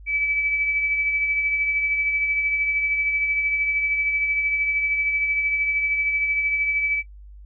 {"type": "tone with tremolo", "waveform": "sine", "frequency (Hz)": 2300, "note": "D7", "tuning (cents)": -37, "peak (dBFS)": -18, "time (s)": [0.06, 7.03], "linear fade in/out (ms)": 50, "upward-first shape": "triangle", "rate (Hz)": 13, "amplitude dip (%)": 45, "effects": ["noise-tail reverb RT60 0.1 s tail -18 dB re dry", "added 50 Hz sine -40 dBFS peak until 7.45 s"]}